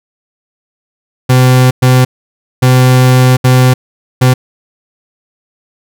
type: tone bursts at uneven times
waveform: 40% pulse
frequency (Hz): 127.6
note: C3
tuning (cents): -43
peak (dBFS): -3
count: 5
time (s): 1.29-1.71 / 1.82-2.05 / 2.62-3.37 / 3.44-3.74 / 4.21-4.34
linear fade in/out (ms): 10
effects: none